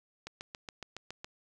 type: click train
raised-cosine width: 0.2 ms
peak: -24 dBFS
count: 8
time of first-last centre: 0.27-1.245 s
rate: 7.18 Hz
effects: none